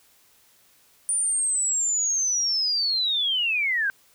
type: linear sweep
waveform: sine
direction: down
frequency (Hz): 9397 to 1529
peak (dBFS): -21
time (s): 1.09-3.9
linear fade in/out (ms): 0
effects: white hiss -59 dBFS RMS until 4.14 s